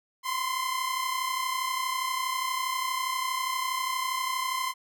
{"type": "tone pair together", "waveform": "sawtooth", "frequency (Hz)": [1021.6, 1054], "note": ["C6", "C6"], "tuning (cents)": [-42, 12], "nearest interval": "minor second", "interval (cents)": 54, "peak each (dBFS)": -27, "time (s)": [0.23, 4.74], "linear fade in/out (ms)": 50, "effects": []}